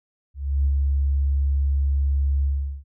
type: tone with ADSR envelope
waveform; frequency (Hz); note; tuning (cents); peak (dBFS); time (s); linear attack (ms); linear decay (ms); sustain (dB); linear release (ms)
sine; 69.6; C#2; +8; -15; 0.34-2.84; 310; 60; -2; 400
effects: tanh soft clip ceiling -12 dBFS